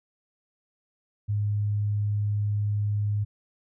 sine tone, 103.7 Hz, G#2, 2 cents flat, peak -23 dBFS, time 1.28-3.25 s, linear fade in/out 20 ms, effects none

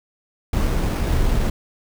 brown noise with sample-and-hold, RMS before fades -19 dBFS, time 0.53-1.5 s, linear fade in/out 5 ms, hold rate 7350 Hz, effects none

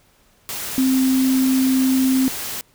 sine tone in noise, 261.6 Hz, C4, in tune, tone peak -14 dBFS, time 0.78-2.28 s, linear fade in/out 0 ms, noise white, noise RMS -28 dBFS, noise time 0.49-2.61 s, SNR +11 dB, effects pink hiss -57 dBFS RMS until 2.74 s

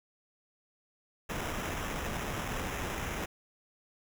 pink noise with sample-and-hold, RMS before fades -36 dBFS, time 1.29-3.26 s, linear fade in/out 10 ms, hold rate 4410 Hz, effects none

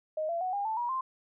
sine tone with pitch steps, 622.3 / 678.6 / 740 / 807 / 880.1 / 959.7 / 1046.6 Hz, D#5 / F5 / F#5 / G#5 / A5 / B5 / C6, 0 / -50 / 0 / -50 / 0 / -50 / 0 cents, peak -29 dBFS, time 0.17-1.01 s, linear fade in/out 5 ms, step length 120 ms, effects none

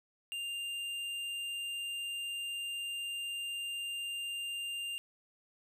triangle tone with hard clipping, 2796 Hz, F7, 1 cent sharp, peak -38 dBFS, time 0.32-4.98 s, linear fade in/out 0 ms, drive 12 dB, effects none

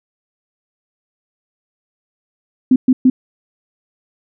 sine tone bursts, 256.6 Hz, C4, 34 cents flat, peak -6 dBFS, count 3, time 2.71-3.1 s, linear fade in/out 5 ms, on 50 ms, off 120 ms, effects none

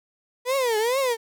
35% pulse tone with vibrato, 483.2 Hz, B4, 38 cents flat, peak -19 dBFS, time 0.45-1.17 s, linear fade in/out 50 ms, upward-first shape triangle, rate 2.3 Hz, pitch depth 250 cents each way, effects none

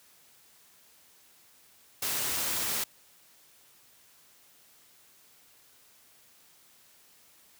white noise, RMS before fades -31 dBFS, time 2.02-2.84 s, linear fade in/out 5 ms, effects white hiss -60 dBFS RMS until 7.59 s + high-pass 60 Hz 12 dB/octave

